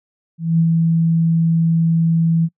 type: tone with ADSR envelope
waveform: sine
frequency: 164.81 Hz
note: E3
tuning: in tune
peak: -10 dBFS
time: 0.38-2.49 s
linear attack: 210 ms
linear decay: 61 ms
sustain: -2 dB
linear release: 47 ms
effects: noise-tail reverb RT60 0.1 s tail -26 dB re dry